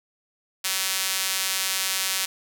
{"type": "tone with high-pass filter", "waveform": "sawtooth", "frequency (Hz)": 190, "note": "F#3", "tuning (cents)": 46, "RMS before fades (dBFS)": -26, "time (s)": [0.64, 2.26], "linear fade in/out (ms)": 10, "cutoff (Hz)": 3000, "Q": 0.55, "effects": []}